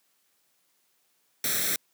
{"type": "noise with comb filter", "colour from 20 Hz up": "white", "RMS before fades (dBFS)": -27, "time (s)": [1.44, 1.76], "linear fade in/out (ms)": 2, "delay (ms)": 0.52, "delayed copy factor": 0.8, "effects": ["white hiss -70 dBFS RMS until 1.93 s", "high-pass 150 Hz 12 dB/octave"]}